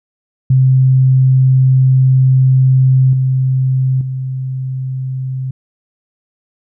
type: tone with level steps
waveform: sine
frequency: 130.81 Hz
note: C3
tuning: in tune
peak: -6 / -10 / -17 dBFS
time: 0.5-5.51 s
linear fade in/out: 5 ms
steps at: 3.13 / 4.01 s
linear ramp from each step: 2 ms
effects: none